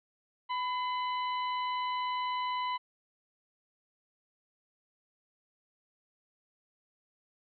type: harmonic tone with a mistuned harmonic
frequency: 998 Hz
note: B5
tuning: 18 cents sharp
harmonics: 1 / 2 / 3 / 4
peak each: -31 / -42 / -43 / -48 dBFS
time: 0.49-2.78 s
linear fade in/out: 20 ms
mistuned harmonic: 2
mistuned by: +43 cents
effects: none

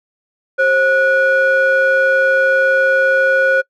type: ring-modulated tone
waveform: triangle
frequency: 466.2 Hz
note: A#4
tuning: in tune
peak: -5 dBFS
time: 0.58-3.62 s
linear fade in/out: 20 ms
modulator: 999 Hz
effects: noise-tail reverb RT60 0.1 s tail -25 dB re dry

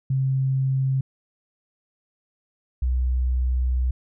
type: tone pair in turn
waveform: sine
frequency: 133.2 / 62.86 Hz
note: C3 / B1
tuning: +31 / +31 cents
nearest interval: octave + minor second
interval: 1300 cents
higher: first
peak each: -19 dBFS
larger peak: neither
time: 0.1-1.01 / 2.82-3.91 s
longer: second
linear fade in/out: 5 ms
effects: none

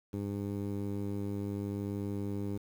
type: tone with low-pass filter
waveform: 15% pulse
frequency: 100.7 Hz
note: G2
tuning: 47 cents sharp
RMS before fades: -36 dBFS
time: 0.13-2.58 s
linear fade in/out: 10 ms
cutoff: 460 Hz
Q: 1
effects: 9-bit

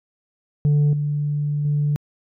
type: tone with level steps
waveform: sine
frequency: 146.83 Hz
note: D3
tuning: in tune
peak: -11 / -19 / -16 dBFS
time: 0.65-1.96 s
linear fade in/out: 0 ms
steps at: 0.93 / 1.65 s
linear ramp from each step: 2 ms
effects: tanh soft clip ceiling -13 dBFS

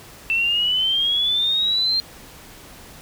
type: exponential sweep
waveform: sine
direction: up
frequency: 2663 to 4200 Hz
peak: -17 dBFS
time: 0.3-2 s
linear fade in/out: 0 ms
effects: pink hiss -43 dBFS RMS until 3.01 s

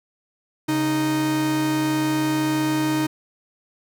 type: tone pair together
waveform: 45% pulse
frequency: 137.21 / 310 Hz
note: C#3 / D#4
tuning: -17 / -6 cents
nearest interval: octave + major second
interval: 1411 cents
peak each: -28 / -20 dBFS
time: 0.68-3.07 s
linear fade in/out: 10 ms
effects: none

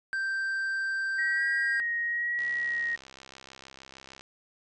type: tone with pitch glide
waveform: triangle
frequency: 1568 to 1608.4 Hz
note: G6 to G6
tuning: 0 to +44 cents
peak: -26 dBFS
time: 0.13-1.8 s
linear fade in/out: 0 ms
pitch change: +44 cents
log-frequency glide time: 1.34-1.42 s
type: tone with vibrato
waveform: sine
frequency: 1897 Hz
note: A#6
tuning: 30 cents sharp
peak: -27 dBFS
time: 1.18-2.96 s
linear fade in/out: 10 ms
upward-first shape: sine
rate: 0.98 Hz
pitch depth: 19 cents each way
type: click train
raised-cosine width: 0.2 ms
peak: -29 dBFS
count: 122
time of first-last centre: 2.39-4.21 s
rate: 66.5 Hz
effects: resampled to 22050 Hz

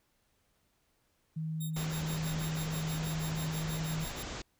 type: tone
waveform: sine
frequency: 158.5 Hz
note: D#3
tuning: 32 cents sharp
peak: -33 dBFS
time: 1.36-4.05 s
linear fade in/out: 10 ms
type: tone with tremolo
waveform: 5% pulse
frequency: 3708 Hz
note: A#7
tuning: 10 cents flat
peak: -33 dBFS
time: 1.6-4.23 s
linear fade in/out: 10 ms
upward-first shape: sine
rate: 6.2 Hz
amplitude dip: 100%
type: low-pass noise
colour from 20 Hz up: pink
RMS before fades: -41 dBFS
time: 1.76-4.42 s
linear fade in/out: 5 ms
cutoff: 7600 Hz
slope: 96 dB/octave
effects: pink hiss -74 dBFS RMS until 4.59 s

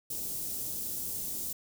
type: band-stop noise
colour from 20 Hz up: white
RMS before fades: -36 dBFS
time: 0.1-1.53 s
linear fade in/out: 5 ms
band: 370 to 7300 Hz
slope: 12 dB/octave
effects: none

